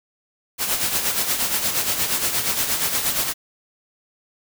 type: noise with tremolo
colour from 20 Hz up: white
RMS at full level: -20 dBFS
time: 0.58-3.34 s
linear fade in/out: 50 ms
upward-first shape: sine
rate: 8.5 Hz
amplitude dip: 55%
effects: none